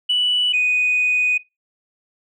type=tone pair in turn; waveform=sine; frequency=2960 / 2487 Hz; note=F#7 / D#7; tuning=0 / -1 cents; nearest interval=minor third; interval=301 cents; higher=first; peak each=-14 dBFS; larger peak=neither; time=0.09-0.53 / 0.53-1.38 s; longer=second; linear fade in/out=10 ms; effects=noise-tail reverb RT60 0.2 s tail -18 dB re dry + tanh soft clip ceiling -11 dBFS